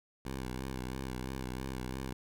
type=tone with vibrato; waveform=10% pulse; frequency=64.5 Hz; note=C2; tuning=24 cents flat; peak=-29 dBFS; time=0.25-2.13 s; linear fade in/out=5 ms; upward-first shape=sine; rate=3 Hz; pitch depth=56 cents each way; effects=none